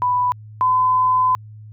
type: tone pair in turn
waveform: sine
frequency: 991 / 1015.3 Hz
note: B5 / B5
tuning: +6 / +48 cents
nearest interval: unison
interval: 42 cents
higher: second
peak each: -15 / -13 dBFS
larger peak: second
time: 0.02-0.32 / 0.61-1.35 s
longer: second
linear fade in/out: 0 ms
effects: added 107 Hz sine -36 dBFS peak until 1.72 s